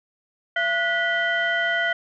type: tone cluster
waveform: sine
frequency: 677 / 1463 / 1962 / 3108 Hz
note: E5 / F#6 / B6 / G7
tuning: +46 / -20 / -12 / -16 cents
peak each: -26 / -23 / -24 / -31 dBFS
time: 0.56-1.93 s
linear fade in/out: 5 ms
effects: tanh soft clip ceiling -11 dBFS